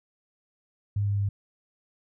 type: tone with pitch steps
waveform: sine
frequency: 101.9 / 101.14 / 100.38 Hz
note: G#2 / G#2 / G2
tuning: -32 / -45 / +42 cents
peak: -23 dBFS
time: 0.96-1.29 s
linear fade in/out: 5 ms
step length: 110 ms
effects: none